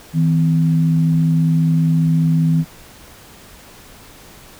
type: tone pair together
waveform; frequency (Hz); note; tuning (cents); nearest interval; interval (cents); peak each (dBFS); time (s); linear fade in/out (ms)
sine; 161.4 / 256.2; E3 / C4; -36 / -36; minor sixth; 800; -12 / -22; 0.13-2.65; 50
effects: pink hiss -42 dBFS RMS until 4.59 s